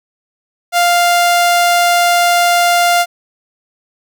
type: tone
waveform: sawtooth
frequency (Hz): 698.5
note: F5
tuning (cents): 0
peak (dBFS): -5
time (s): 0.72-3.06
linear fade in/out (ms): 50
effects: none